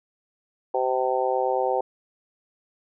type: harmonic tone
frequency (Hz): 128.8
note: C3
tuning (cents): -27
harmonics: 3 / 4 / 5 / 6 / 7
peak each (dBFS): -28 / -25 / -31 / -26 / -30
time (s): 0.74-1.81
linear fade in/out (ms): 5
effects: none